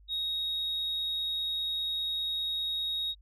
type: tone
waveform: sine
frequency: 3765 Hz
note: A#7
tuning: 16 cents sharp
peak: -28 dBFS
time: 0.08-3.15 s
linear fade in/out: 50 ms
effects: tanh soft clip ceiling -27 dBFS + added 50 Hz sine -54 dBFS peak until 3.21 s